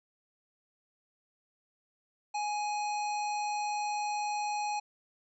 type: harmonic tone with a mistuned harmonic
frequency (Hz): 834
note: G#5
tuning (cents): +7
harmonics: 1 / 3 / 5 / 7 / 9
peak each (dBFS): -31 / -41 / -45 / -48 / -50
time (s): 2.34-4.8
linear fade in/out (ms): 10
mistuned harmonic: 5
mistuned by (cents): +19
effects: none